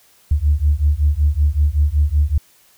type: beating tone pair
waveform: sine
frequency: 71.3 / 76.6 Hz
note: C#2 / D#2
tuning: +49 / -27 cents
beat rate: 5.3 Hz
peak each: -15 dBFS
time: 0.31-2.38 s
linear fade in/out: 5 ms
effects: tanh soft clip ceiling -5 dBFS + white hiss -53 dBFS RMS until 2.77 s